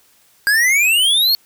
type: exponential sweep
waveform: square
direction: up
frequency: 1600 to 4435 Hz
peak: -12 dBFS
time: 0.47-1.35 s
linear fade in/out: 0 ms
effects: white hiss -54 dBFS RMS until 1.45 s